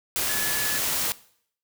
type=tone in noise; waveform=sine; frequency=1714 Hz; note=A6; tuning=46 cents flat; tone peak=-30 dBFS; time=0.29-0.78 s; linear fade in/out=0 ms; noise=white; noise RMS=-26 dBFS; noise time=0.16-1.12 s; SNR=-7 dB; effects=noise-tail reverb RT60 0.6 s tail -19 dB re dry